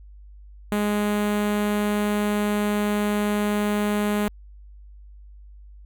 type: tone with notch filter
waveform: sawtooth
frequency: 207.7 Hz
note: G#3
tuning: in tune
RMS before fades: -23 dBFS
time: 0.72-4.28 s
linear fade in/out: 0 ms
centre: 5200 Hz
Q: 1.1
effects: added 50 Hz sine -42 dBFS peak until 5.85 s